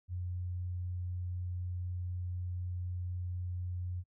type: tone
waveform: sine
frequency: 89.6 Hz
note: F2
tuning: 45 cents sharp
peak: -35 dBFS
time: 0.08-4.04 s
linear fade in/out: 50 ms
effects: noise-tail reverb RT60 0.1 s tail -26 dB re dry